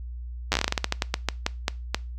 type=slowing click train; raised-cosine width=0.2 ms; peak=-5 dBFS; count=19; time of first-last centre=0.52-1.946 s; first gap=9 ms; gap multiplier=1.22; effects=noise-tail reverb RT60 0.3 s tail -22 dB re dry + added 60 Hz sine -33 dBFS peak until 2.18 s